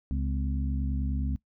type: harmonic tone with a mistuned harmonic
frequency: 69.3 Hz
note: C#2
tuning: in tune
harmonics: 1 / 2 / 3 / 4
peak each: -28 / -35 / -37 / -37 dBFS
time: 0.11-1.36 s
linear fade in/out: 0 ms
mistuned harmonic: 4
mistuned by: -120 cents
effects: noise-tail reverb RT60 0.1 s tail -20 dB re dry